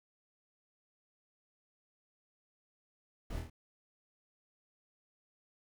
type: noise with echo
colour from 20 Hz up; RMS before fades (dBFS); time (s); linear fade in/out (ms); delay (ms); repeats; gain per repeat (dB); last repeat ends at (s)
brown; -41; 3.3-3.4; 5; 25; 4; -3; 3.5
effects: none